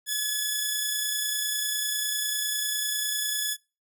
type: tone pair together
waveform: 10% pulse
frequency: 1703 / 3436 Hz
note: G#6 / A7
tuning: +43 / -42 cents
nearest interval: octave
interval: 1215 cents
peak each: -21 dBFS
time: 0.06-3.57 s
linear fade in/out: 50 ms
effects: noise-tail reverb RT60 0.3 s tail -25 dB re dry